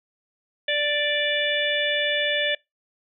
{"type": "harmonic tone with a mistuned harmonic", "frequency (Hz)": 587.3, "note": "D5", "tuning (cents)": 0, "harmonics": [1, 3, 4, 5, 6], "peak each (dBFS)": [-26, -26, -30, -29, -27], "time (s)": [0.68, 2.55], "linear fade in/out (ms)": 5, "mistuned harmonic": 6, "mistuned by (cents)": -17, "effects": ["noise-tail reverb RT60 0.2 s tail -25 dB re dry"]}